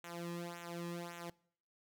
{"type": "tone with flanger", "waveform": "sawtooth", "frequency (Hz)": 171.9, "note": "F3", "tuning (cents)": -27, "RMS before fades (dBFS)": -45, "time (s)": [0.04, 1.3], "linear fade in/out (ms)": 2, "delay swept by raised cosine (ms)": [0.2, 1.4], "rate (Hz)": 1.8, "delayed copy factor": -0.95, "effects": ["noise-tail reverb RT60 0.6 s tail -23 dB re dry"]}